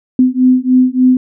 sine beating tone pair, 253.1 / 256.5 Hz, B3 / C4, +43 / -34 cents, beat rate 3.4 Hz, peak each -10 dBFS, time 0.19-1.17 s, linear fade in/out 2 ms, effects none

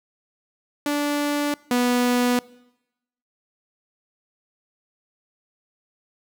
sawtooth tone pair in turn, 291.1 / 245.6 Hz, D4 / B3, -15 / -9 cents, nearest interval minor third, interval 294 cents, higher first, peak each -17 / -14 dBFS, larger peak second, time 0.86-1.54 / 1.71-2.39 s, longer neither, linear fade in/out 2 ms, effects noise-tail reverb RT60 0.9 s tail -23 dB re dry

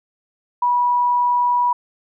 sine tone, 975 Hz, B5, 23 cents flat, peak -14 dBFS, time 0.62-1.73 s, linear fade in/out 5 ms, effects none

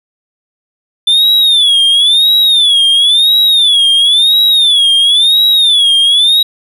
triangle tone with vibrato, 3520 Hz, A7, in tune, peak -4 dBFS, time 1.07-6.43 s, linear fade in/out 5 ms, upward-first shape sine, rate 0.97 Hz, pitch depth 160 cents each way, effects none

